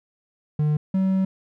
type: tone pair in turn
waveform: triangle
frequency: 150.5 / 190.29 Hz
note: D3 / F#3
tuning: +43 / +49 cents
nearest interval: major third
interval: 406 cents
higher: second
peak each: -16 dBFS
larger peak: neither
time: 0.59-0.77 / 0.94-1.25 s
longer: second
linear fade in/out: 5 ms
effects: none